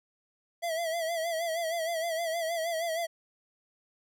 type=tone with vibrato; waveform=square; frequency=662 Hz; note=E5; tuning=7 cents sharp; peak=-30 dBFS; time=0.62-3.07 s; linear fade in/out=20 ms; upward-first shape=sine; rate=6.4 Hz; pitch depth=70 cents each way; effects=none